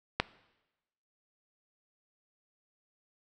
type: click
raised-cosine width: 0.3 ms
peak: -9 dBFS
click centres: 0.2 s
effects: noise-tail reverb RT60 1.0 s tail -19 dB re dry